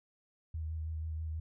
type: tone with vibrato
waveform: sine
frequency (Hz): 79.4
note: D#2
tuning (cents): +36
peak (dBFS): -35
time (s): 0.54-1.4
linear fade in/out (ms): 5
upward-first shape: sine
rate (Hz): 6.2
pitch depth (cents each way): 23
effects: none